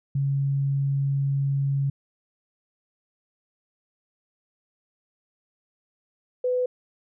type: tone pair in turn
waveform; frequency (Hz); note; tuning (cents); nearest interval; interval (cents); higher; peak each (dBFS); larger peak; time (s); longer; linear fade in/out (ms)
sine; 138.59 / 500.5; C#3 / B4; 0 / +23; octave + minor seventh; 2223; second; -21; neither; 0.15-1.9 / 6.44-6.66; first; 5
effects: none